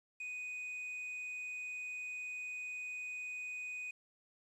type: tone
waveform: triangle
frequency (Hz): 2489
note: D#7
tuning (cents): 0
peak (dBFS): -39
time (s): 0.2-3.91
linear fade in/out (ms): 5
effects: resampled to 24000 Hz + 11-bit